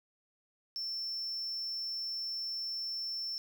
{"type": "tone", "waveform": "triangle", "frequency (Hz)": 5380, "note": "E8", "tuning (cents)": 34, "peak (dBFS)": -34, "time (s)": [0.76, 3.38], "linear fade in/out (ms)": 0, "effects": ["12-bit"]}